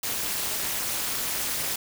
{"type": "noise with amplitude modulation", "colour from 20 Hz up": "white", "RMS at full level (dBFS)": -25, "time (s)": [0.03, 1.76], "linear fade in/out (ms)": 5, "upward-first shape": "sine", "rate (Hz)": 225, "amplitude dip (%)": 90, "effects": []}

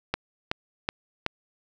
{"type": "click train", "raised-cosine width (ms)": 0.3, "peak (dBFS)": -9, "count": 4, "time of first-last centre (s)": [0.14, 1.264], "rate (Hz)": 2.67, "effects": []}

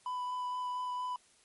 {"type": "tone with vibrato", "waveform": "triangle", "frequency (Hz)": 996, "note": "B5", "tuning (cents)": 14, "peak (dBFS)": -32, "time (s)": [0.06, 1.16], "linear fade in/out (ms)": 2, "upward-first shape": "sine", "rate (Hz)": 4.3, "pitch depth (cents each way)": 9, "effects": ["white hiss -65 dBFS RMS until 1.44 s", "MP3 48 kbps"]}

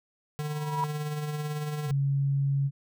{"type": "tone with tremolo", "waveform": "square", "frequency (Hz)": 150, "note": "D3", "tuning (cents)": 37, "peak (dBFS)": -29, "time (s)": [0.39, 1.91], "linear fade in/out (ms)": 0, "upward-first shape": "triangle", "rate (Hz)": 18, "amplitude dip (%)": 45}
{"type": "tone with exponential growth", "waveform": "sine", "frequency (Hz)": 970, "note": "B5", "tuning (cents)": -31, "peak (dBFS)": -23, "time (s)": [0.41, 0.84], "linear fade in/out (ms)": 1, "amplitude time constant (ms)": 93}
{"type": "tone", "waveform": "sine", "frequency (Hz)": 138.9, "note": "C#3", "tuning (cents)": 4, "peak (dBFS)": -23, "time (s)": [1.85, 2.71], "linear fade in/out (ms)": 50}
{"effects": []}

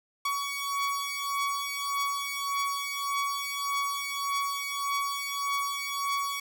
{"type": "beating tone pair", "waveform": "sawtooth", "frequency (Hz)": [1124, 1125.7], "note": ["C#6", "C#6"], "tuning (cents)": [24, 26], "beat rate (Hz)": 1.7, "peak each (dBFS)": [-30, -27], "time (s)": [0.25, 6.4], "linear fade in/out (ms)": 5, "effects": []}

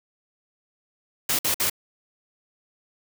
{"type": "noise bursts", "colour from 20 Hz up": "white", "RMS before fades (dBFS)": -23, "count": 3, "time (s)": [1.29, 1.698], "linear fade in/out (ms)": 5, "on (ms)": 100, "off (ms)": 54, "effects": []}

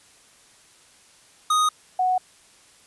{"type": "tone pair in turn", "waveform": ["square", "sine"], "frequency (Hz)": [1244.5, 738.6], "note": ["D#6", "F#5"], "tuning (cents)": [0, -3], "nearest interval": "major sixth", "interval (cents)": 903, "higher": "first", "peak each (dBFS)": -18, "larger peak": "neither", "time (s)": [[1.5, 1.69], [1.99, 2.18]], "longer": "neither", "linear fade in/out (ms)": 5, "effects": ["white hiss -54 dBFS RMS until 2.86 s", "resampled to 24000 Hz"]}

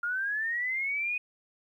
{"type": "linear sweep", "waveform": "sine", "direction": "up", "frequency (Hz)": [1396.9, 2498], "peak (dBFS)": -28, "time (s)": [0.03, 1.18], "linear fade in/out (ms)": 5, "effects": ["11-bit"]}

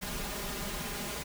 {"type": "noise with comb filter", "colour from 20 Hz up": "pink", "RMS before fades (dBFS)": -37, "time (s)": [0.01, 1.24], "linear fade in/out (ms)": 20, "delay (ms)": 4.9, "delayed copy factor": 0.9, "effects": []}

